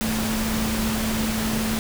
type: tone in noise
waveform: sine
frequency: 220.2 Hz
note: A3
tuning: 2 cents sharp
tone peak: -24 dBFS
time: 0.01-1.79 s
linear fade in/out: 0 ms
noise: pink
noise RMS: -27 dBFS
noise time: 0.01-1.79 s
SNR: 0 dB
effects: none